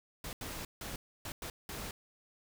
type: noise bursts at uneven times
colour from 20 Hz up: pink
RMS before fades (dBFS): -42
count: 6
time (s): 0.24-0.33 / 0.41-0.65 / 0.81-0.96 / 1.25-1.32 / 1.42-1.5 / 1.69-1.91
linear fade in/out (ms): 2
effects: none